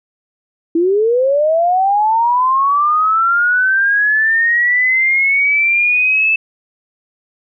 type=linear sweep; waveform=sine; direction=up; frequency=322.6 to 2637 Hz; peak=-10 dBFS; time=0.75-6.36 s; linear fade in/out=5 ms; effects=none